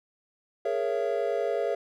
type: chord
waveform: triangle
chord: A# half-diminished seventh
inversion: third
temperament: equal with one note detuned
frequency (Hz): 415.3 / 466.2 / 554.4 / 673.1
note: G#4 / A#4 / C#5 / E5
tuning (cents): 0 / 0 / 0 / +36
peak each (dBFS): -29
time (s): 0.65-1.75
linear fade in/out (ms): 5
effects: none